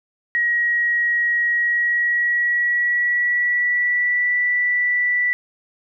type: tone with pitch glide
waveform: sine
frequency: 1900 to 1965.9 Hz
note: A#6 to B6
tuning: +33 to -8 cents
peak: -16 dBFS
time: 0.35-5.33 s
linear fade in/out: 0 ms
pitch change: +59 cents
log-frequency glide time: 1.51-4.36 s
effects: none